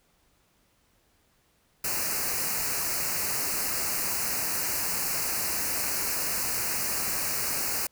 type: band-stop noise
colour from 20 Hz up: white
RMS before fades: -29 dBFS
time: 1.84-7.87 s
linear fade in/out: 5 ms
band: 2800 to 4200 Hz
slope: 96 dB/octave
effects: pink hiss -67 dBFS RMS until 7.91 s